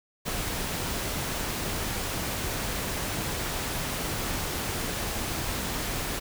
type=noise; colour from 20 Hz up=pink; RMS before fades=-31 dBFS; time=0.25-6.2 s; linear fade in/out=20 ms; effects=none